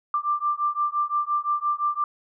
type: beating tone pair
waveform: sine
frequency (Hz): 1180 / 1185.8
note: D6 / D6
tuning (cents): +8 / +16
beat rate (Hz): 5.8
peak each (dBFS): -25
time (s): 0.14-2.04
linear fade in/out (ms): 2
effects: none